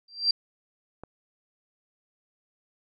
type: tone with exponential growth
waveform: sine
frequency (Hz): 4716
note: D8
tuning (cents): +6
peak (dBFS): -16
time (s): 0.08-0.31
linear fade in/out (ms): 5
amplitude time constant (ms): 50
type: click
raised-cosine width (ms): 1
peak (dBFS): -26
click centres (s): 1.036
effects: none